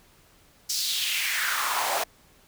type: noise with high-pass filter sweep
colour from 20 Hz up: pink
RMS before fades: -27 dBFS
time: 0.69-2.04 s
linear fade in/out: 10 ms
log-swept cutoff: 5400 to 610 Hz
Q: 3.1
effects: pink hiss -58 dBFS RMS until 2.47 s